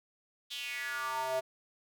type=tone with high-pass filter sweep; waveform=square; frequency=130.6 Hz; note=C3; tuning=3 cents flat; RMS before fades=-36 dBFS; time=0.5-1.41 s; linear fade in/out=20 ms; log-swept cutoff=3500 to 590 Hz; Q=5.1; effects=none